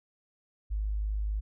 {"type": "tone", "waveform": "sine", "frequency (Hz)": 51.9, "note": "G#1", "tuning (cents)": 0, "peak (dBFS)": -28, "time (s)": [0.7, 1.41], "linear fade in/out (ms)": 20, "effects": []}